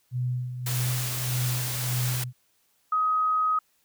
sine tone with tremolo, 124.8 Hz, B2, 19 cents sharp, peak -24 dBFS, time 0.11-2.33 s, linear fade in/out 50 ms, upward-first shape sine, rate 1.7 Hz, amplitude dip 60%
white noise, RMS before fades -32 dBFS, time 0.66-2.24 s, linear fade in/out 5 ms
sine tone, 1260 Hz, D#6, 21 cents sharp, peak -21 dBFS, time 2.92-3.59 s, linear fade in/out 5 ms
effects white hiss -68 dBFS RMS until 3.84 s

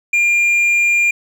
sine tone with hard clipping, 2400 Hz, D7, 37 cents sharp, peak -12 dBFS, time 0.13-1.11 s, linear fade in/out 5 ms, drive 3 dB, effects none

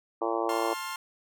harmonic tone, 113.8 Hz, A#2, 41 cents flat, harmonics 3 / 4 / 5 / 6 / 7 / 8 / 9 / 10, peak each -32 / -33 / -34 / -35 / -35 / -36 / -37 / -37 dBFS, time 0.21-0.74 s, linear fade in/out 10 ms
sawtooth chord, F major, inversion first, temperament equal with one note detuned, 880 / 1059.9 / 1396.9 Hz, A5 / C6 / F6, 0 / +22 / 0 cents, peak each -37 / -32 / -36 dBFS, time 0.49-0.96 s, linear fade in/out 2 ms
effects none

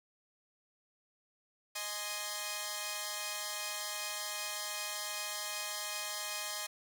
5% pulse chord, Ab major, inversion second, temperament equal, 622.3 / 830.6 / 1046.5 Hz, Eb5 / Ab5 / C6, 0 / 0 / 0 cents, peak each -30 dBFS, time 1.75-6.67 s, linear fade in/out 10 ms, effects none

